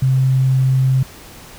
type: tone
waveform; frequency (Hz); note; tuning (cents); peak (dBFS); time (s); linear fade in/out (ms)
sine; 131.5; C3; +9; -11; 0.02-1.03; 5
effects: pink hiss -39 dBFS RMS until 1.58 s